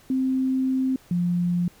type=tone pair in turn; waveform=sine; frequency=261.6 / 175.46 Hz; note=C4 / F3; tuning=0 / +8 cents; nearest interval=perfect fifth; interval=692 cents; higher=first; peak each=-20 dBFS; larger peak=neither; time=0.1-0.96 / 1.11-1.68 s; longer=first; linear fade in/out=2 ms; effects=pink hiss -54 dBFS RMS until 1.8 s